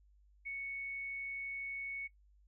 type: tone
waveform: sine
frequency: 2217 Hz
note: C#7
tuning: in tune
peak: -39 dBFS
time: 0.45-2.08 s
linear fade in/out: 20 ms
effects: noise-tail reverb RT60 0.1 s tail -20 dB re dry + added 50 Hz sine -63 dBFS peak until 2.47 s